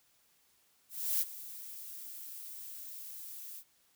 violet noise with ADSR envelope, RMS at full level -30 dBFS, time 0.89-3.64 s, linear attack 320 ms, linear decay 32 ms, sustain -16 dB, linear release 67 ms, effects white hiss -70 dBFS RMS until 3.95 s

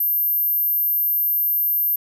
sine tone, 12970 Hz, G#9, 42 cents flat, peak -17 dBFS, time 0-1.96 s, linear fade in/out 5 ms, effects none

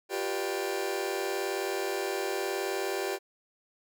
sawtooth chord, G dominant seventh, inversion third, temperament just, 352.8 / 392 / 490 / 588 Hz, F4 / G4 / B4 / D5, +18 / 0 / -14 / +2 cents, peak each -33 / -28 / -34 / -34 dBFS, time 0.09-3.19 s, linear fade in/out 50 ms, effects none

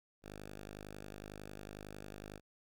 5% pulse tone, 51 Hz, G#1, 31 cents flat, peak -36 dBFS, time 0.22-2.41 s, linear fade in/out 50 ms, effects none

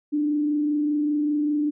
sine tone with frequency modulation, 296.6 Hz, D4, 17 cents sharp, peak -20 dBFS, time 0.12-1.71 s, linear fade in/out 20 ms, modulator 25.1 Hz, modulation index 0.26, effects none

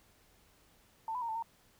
sine tone with pitch steps, 893 / 995 / 928 / 885 / 917 Hz, A5 / B5 / A#5 / A5 / A#5, +25 / +13 / -8 / +10 / -29 cents, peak -34 dBFS, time 1.08-1.425 s, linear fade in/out 2 ms, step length 69 ms, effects pink hiss -66 dBFS RMS until 1.79 s

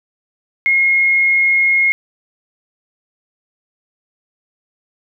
sine tone, 2153 Hz, C7, 49 cents sharp, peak -10 dBFS, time 0.66-1.92 s, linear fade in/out 0 ms, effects none

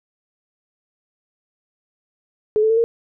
sine tone with pitch steps, 427 / 438.5 / 450.3 / 462.4 Hz, G#4 / A4 / A4 / A#4, +48 / -6 / +40 / -14 cents, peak -13 dBFS, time 2.56-2.84 s, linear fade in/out 0 ms, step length 70 ms, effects none

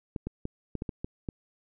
clicks, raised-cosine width 3 ms, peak -20 dBFS, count 8, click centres 0.162 / 0.27 / 0.454 / 0.753 / 0.821 / 0.892 / 1.045 / 1.288 s, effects none

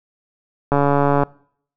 click train, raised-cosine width 1 ms, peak -3 dBFS, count 74, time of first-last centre 0.72-1.234 s, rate 142 Hz, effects noise-tail reverb RT60 0.6 s tail -24 dB re dry

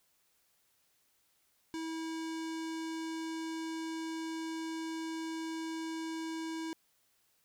square tone with low-pass filter, 323.6 Hz, E4, 32 cents flat, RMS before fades -39 dBFS, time 1.74-6.73 s, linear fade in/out 0 ms, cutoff 7300 Hz, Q 1.3, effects white hiss -73 dBFS RMS until 7.44 s

